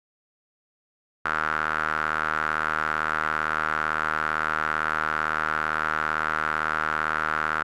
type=tone with band-pass filter; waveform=sawtooth; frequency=77.78 Hz; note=D#2; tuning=in tune; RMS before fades=-26 dBFS; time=1.25-7.63 s; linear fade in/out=5 ms; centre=1400 Hz; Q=5.9; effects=AAC 64 kbps